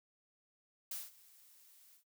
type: noise with ADSR envelope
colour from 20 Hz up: blue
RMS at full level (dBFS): -41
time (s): 0.91-2.04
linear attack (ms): 5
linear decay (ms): 190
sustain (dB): -22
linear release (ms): 94
effects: noise-tail reverb RT60 0.1 s tail -22 dB re dry